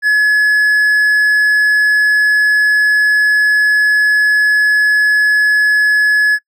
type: tone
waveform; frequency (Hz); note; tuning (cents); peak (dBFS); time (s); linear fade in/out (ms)
triangle; 1700; G#6; +40; -6; 0.02-6.39; 50
effects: noise-tail reverb RT60 0.1 s tail -26 dB re dry